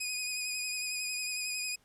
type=tone with vibrato; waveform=15% pulse; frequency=2490 Hz; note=D#7; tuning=1 cent sharp; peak=-26 dBFS; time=0-1.76 s; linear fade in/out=10 ms; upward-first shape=sine; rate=11 Hz; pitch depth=28 cents each way; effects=pink hiss -68 dBFS RMS until 1.84 s + low-pass 12000 Hz 12 dB/octave